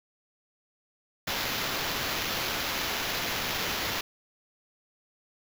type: noise with sample-and-hold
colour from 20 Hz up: blue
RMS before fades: -31 dBFS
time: 1.27-4.01 s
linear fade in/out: 5 ms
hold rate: 8820 Hz
effects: none